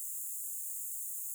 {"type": "high-pass noise", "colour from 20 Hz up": "pink", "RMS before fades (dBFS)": -40, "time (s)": [0, 1.34], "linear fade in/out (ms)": 0, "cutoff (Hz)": 6900, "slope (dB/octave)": 96, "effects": []}